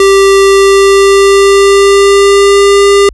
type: tone with pitch glide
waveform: square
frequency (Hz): 392 to 400.2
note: G4 to G4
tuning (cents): 0 to +36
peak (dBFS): -3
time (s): 0-3.09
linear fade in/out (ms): 2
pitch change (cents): +36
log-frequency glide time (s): 0.41-2.77
effects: added 50 Hz sine -28 dBFS peak until 3.13 s + resampled to 24000 Hz